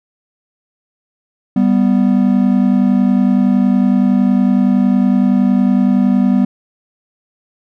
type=tone pair together; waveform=triangle; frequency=196.2 / 247 Hz; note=G3 / B3; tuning=+2 / 0 cents; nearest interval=major third; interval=398 cents; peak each=-10 dBFS; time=1.56-6.45 s; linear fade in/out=5 ms; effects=none